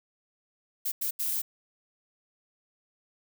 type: noise bursts at uneven times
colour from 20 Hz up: violet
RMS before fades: -30 dBFS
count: 3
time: 0.85-0.92 / 1.01-1.11 / 1.19-1.42 s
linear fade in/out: 10 ms
effects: none